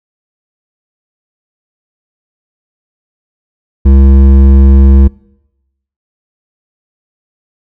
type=tone with hard clipping; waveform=triangle; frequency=67.6 Hz; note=C#2; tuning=43 cents flat; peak=-3 dBFS; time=3.85-5.08 s; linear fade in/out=10 ms; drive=14 dB; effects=noise-tail reverb RT60 0.9 s tail -24 dB re dry